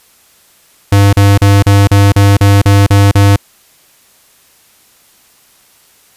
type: tone bursts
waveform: square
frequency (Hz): 100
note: G2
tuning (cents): +35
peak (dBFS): -4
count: 10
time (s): 0.92-3.362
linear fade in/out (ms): 5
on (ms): 210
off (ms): 38
effects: white hiss -47 dBFS RMS until 6.16 s + resampled to 32000 Hz